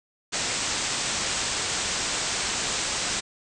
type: low-pass noise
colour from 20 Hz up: white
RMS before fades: -28 dBFS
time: 0.32-3.21 s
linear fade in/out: 20 ms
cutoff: 8400 Hz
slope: 96 dB/octave
effects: none